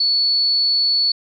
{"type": "tone", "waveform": "sine", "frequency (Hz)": 4430, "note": "C#8", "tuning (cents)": -2, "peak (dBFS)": -14, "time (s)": [0, 1.12], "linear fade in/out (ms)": 5, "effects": []}